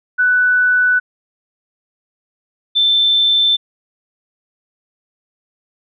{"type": "tone pair in turn", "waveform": "sine", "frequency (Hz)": [1490, 3544], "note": ["F#6", "A7"], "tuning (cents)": [12, 12], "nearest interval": "octave + minor third", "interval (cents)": 1500, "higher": "second", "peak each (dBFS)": -10, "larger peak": "neither", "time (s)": [[0.18, 1], [2.75, 3.57]], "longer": "neither", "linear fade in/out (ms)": 20, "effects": []}